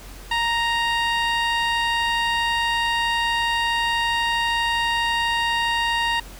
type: tone with low-pass filter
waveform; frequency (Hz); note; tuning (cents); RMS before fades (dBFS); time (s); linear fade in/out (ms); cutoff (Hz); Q
15% pulse; 932.3; A#5; 0; -22; 0.31-6.2; 5; 5200; 0.63
effects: added 45 Hz sine -39 dBFS peak until 6.39 s + pink hiss -43 dBFS RMS until 6.39 s